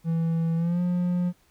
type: tone with pitch glide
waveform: triangle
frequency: 164.81 to 177.66 Hz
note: E3 to F3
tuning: 0 to +30 cents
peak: -20 dBFS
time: 0.04-1.33 s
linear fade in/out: 50 ms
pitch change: +130 cents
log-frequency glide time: 0.56-0.81 s
effects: pink hiss -63 dBFS RMS until 1.5 s